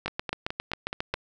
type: two click trains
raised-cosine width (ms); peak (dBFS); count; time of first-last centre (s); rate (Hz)
0.3; -15 / -12; 6 / 9; 0.08-1.142 / 0.06-1.14; 4.71 / 7.41
effects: none